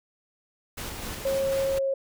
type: noise with tremolo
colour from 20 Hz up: pink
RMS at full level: -35 dBFS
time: 0.77-1.79 s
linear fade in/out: 10 ms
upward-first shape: square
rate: 4 Hz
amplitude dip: 25%
type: tone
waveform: sine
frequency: 542 Hz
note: C#5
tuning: 39 cents flat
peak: -23 dBFS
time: 1.25-1.94 s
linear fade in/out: 5 ms
effects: none